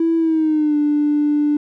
triangle tone with pitch glide, 329.7 to 295.4 Hz, E4 to D4, 0 to +10 cents, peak -10 dBFS, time 0-1.57 s, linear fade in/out 5 ms, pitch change -190 cents, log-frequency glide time 0.17-0.77 s, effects tanh soft clip ceiling -11 dBFS

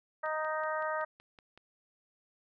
harmonic tone, 311.1 Hz, D#4, in tune, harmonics 2 / 3 / 4 / 5 / 6, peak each -35 / -38 / -37 / -40 / -42 dBFS, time 0.23-1.05 s, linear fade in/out 10 ms
click train, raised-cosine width 0.3 ms, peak -38 dBFS, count 8, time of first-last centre 0.26-1.576 s, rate 5.32 Hz
effects none

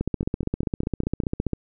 two click trains, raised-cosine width 3 ms, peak -11 / -16 dBFS, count 24 / 6, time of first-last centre 0.01-1.533 / 0.23-1.236 s, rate 15.1 / 4.97 Hz, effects none

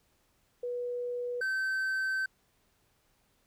sine / triangle tone pair in turn, 488.1 / 1543.8 Hz, B4 / G6, -20 / -27 cents, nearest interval octave + minor sixth, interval 1993 cents, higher second, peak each -32 / -27 dBFS, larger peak second, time 0.63-1.41 / 1.41-2.26 s, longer second, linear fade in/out 5 ms, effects pink hiss -71 dBFS RMS until 3.46 s

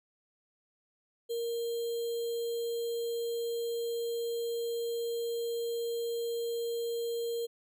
sine tone with sample-and-hold, 466.2 Hz, A#4, in tune, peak -31 dBFS, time 1.29-7.47 s, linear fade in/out 20 ms, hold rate 3675 Hz, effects none

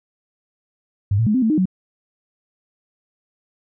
sine tone with pitch steps, 100.2 / 113.9 / 211.8 / 258.8 / 222.1 / 307.8 / 186.2 Hz, G2 / A#2 / G#3 / C4 / A3 / D#4 / F#3, +38 / -40 / +34 / -19 / +16 / -19 / +11 cents, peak -14 dBFS, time 1.11-1.656 s, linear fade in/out 5 ms, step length 78 ms, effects none

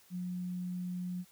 sine tone, 179.9 Hz, F#3, 48 cents flat, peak -35 dBFS, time 0.1-1.25 s, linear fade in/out 50 ms, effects white hiss -63 dBFS RMS until 1.31 s

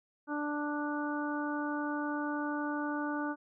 harmonic tone, 294.6 Hz, D4, 6 cents sharp, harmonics 1 / 2 / 3 / 4 / 5, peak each -34 / -42 / -40 / -42 / -40 dBFS, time 0.27-3.36 s, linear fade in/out 50 ms, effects none

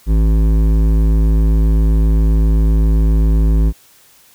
triangle tone with hard clipping, 53.8 Hz, A1, 38 cents flat, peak -11 dBFS, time 0.06-3.73 s, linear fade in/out 50 ms, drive 16 dB, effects white hiss -48 dBFS RMS until 4.34 s

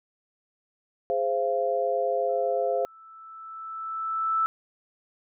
sine chord, F minor, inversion first, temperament equal with one note detuned, 415.3 / 523.3 / 685.7 Hz, Ab4 / C5 / F5, 0 / 0 / -32 cents, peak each -30 / -26 / -27 dBFS, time 1.1-2.85 s, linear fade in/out 0 ms
sine tone with exponential growth, 1318.5 Hz, E6, in tune, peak -20 dBFS, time 2.29-4.46 s, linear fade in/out 0 ms, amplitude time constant 470 ms
effects none

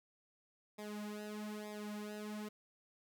sawtooth tone with flanger, 210.3 Hz, G#3, 22 cents sharp, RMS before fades -45 dBFS, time 0.78-2.49 s, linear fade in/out 10 ms, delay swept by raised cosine 0.68 to 3.88 ms, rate 1.1 Hz, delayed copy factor -0.95, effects none

